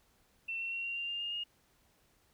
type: tone with pitch steps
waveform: sine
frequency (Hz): 2693 / 2715 / 2737 / 2759 / 2782 / 2804 / 2827 / 2850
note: E7 / F7 / F7 / F7 / F7 / F7 / F7 / F7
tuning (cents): +36 / -50 / -36 / -22 / -7 / +6 / +20 / +34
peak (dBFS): -35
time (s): 0.48-1.44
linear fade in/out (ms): 10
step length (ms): 120
effects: pink hiss -70 dBFS RMS until 2.33 s